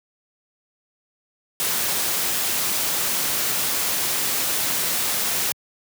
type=noise; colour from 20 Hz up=white; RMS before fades=-23 dBFS; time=1.6-5.52 s; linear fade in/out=0 ms; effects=high-pass 100 Hz 12 dB/octave